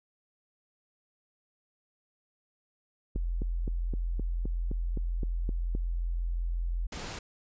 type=tone; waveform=sine; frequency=42.75 Hz; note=F1; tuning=36 cents flat; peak=-28 dBFS; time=3.15-6.87 s; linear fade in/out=10 ms
type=click train; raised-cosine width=3 ms; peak=-23 dBFS; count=11; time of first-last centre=3.16-5.751 s; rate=3.86 Hz
type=noise; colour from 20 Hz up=pink; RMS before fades=-39 dBFS; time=6.92-7.19 s; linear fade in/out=5 ms
effects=resampled to 16000 Hz